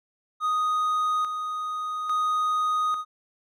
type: tone with tremolo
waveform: triangle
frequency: 1244.5 Hz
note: D#6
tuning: in tune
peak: -20 dBFS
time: 0.4-3.05 s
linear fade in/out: 50 ms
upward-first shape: square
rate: 0.59 Hz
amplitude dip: 50%
effects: none